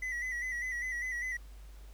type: tone with vibrato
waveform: triangle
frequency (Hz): 1970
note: B6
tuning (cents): -5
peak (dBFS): -32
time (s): 0.02-1.37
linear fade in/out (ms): 5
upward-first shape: square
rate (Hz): 5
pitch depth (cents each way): 44
effects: added 50 Hz sine -47 dBFS peak until 1.93 s + pink hiss -62 dBFS RMS until 1.93 s